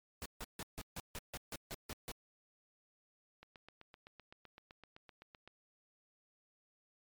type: noise bursts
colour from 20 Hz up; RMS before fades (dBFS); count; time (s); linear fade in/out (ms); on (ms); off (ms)
pink; -44; 11; 0.22-2.116; 0; 36; 150
type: click train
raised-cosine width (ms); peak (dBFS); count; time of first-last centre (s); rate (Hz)
0.3; -38; 17; 3.43-5.476; 7.82
effects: MP3 96 kbps